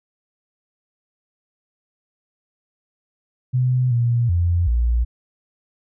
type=tone with pitch steps; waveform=sine; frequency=126.6 / 119 / 86.5 / 59 Hz; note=B2 / A#2 / F2 / A#1; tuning=+43 / +36 / -16 / +22 cents; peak=-15 dBFS; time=3.53-5.05 s; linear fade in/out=20 ms; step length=380 ms; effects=none